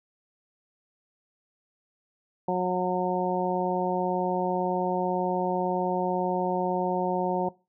harmonic tone, 181.9 Hz, F#3, 29 cents flat, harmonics 1 / 2 / 3 / 4 / 5, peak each -30 / -30 / -30 / -30 / -30 dBFS, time 2.48-7.49 s, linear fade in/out 5 ms, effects noise-tail reverb RT60 0.3 s tail -22 dB re dry

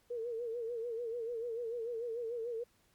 sine tone with vibrato, 466.2 Hz, A#4, in tune, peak -36 dBFS, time 0.1-2.64 s, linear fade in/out 10 ms, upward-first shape sine, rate 6.8 Hz, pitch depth 81 cents each way, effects pink hiss -71 dBFS RMS until 2.94 s + Opus 48 kbps

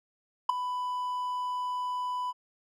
triangle tone with ADSR envelope, 995 Hz, B5, 13 cents sharp, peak -14 dBFS, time 0.49-2.33 s, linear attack 7 ms, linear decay 5 ms, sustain -14 dB, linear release 33 ms, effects none

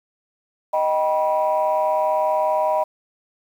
sine chord, Eb augmented, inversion none, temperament just, 622.3 / 777.8 / 972.3 Hz, Eb5 / G5 / B5, 0 / -14 / -27 cents, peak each -19 / -23 / -21 dBFS, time 0.73-2.84 s, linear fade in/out 10 ms, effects tanh soft clip ceiling -10 dBFS + 8-bit

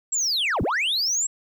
sine linear two-way sweep, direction down then up, 7710 to 41.2 to 7710 Hz, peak -18 dBFS, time 0.12-1.27 s, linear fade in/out 10 ms, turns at 0.62 s, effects tanh soft clip ceiling -20 dBFS + 10-bit

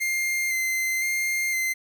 45% pulse tone with vibrato, 2093 Hz, C7, in tune, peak -23 dBFS, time 0-1.74 s, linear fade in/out 20 ms, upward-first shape square, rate 0.98 Hz, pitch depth 16 cents each way, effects 10-bit

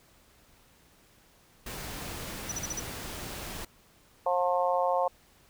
pink noise, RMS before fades -39 dBFS, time 1.66-3.65 s, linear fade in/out 5 ms
sine tone bursts, 5920 Hz, F#8, in tune, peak -31 dBFS, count 5, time 2.49-2.798 s, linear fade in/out 5 ms, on 28 ms, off 42 ms
harmonic tone, 178.6 Hz, F3, 39 cents sharp, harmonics 3 / 4 / 5 / 6, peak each -28 / -29 / -30 / -33 dBFS, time 4.26-5.08 s, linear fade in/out 5 ms
effects pink hiss -61 dBFS RMS until 5.49 s

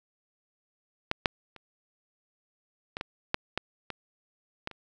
clicks, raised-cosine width 0.3 ms, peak -10 / -6 / -30 / -18 / -17 / -8 / -12 / -19 / -17 / -28 dBFS, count 10, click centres 1.114 / 1.258 / 1.563 / 2.969 / 3.011 / 3.344 / 3.576 / 3.903 / 4.674 / 4.713 s, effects none

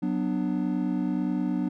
triangle chord, B minor, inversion second, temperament just, 185.21 / 246.9 / 296.3 Hz, F#3 / B3 / D4, +2 / 0 / +15 cents, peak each -27 dBFS, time 0.02-1.69 s, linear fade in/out 10 ms, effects none

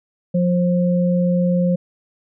sine tone pair together, 177.69 / 530 Hz, F3 / C5, +30 / +22 cents, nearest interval octave + perfect fifth, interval 1892 cents, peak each -15 / -21 dBFS, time 0.34-1.76 s, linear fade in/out 10 ms, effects none

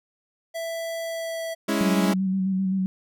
square tone with pitch glide, 662 to 657 Hz, E5 to E5, +7 to -6 cents, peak -29 dBFS, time 0.54-1.55 s, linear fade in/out 20 ms, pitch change -13 cents, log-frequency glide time 1.02-1.42 s
sawtooth chord, C# minor, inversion second, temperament equal, 207.7 / 277.2 / 329.6 Hz, G#3 / C#4 / E4, 0 / 0 / 0 cents, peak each -21 / -23 / -23 dBFS, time 1.68-2.14 s, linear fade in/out 10 ms
sine tone with vibrato, 190 Hz, F#3, 46 cents sharp, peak -21 dBFS, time 1.81-2.86 s, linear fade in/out 0 ms, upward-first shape square, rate 7.7 Hz, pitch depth 24 cents each way
effects none

